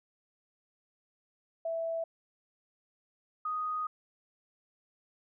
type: tone pair in turn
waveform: sine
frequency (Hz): 659.3 / 1244.6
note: E5 / D#6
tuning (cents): 0 / 0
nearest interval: major seventh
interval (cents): 1100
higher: second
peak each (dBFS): -31 / -31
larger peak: neither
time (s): 1.65-2.04 / 3.45-3.87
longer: second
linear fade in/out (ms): 5
effects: none